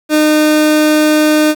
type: tone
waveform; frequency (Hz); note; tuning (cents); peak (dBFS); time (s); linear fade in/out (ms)
30% pulse; 305.4; D#4; -32; -5; 0.09-1.55; 50
effects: 7-bit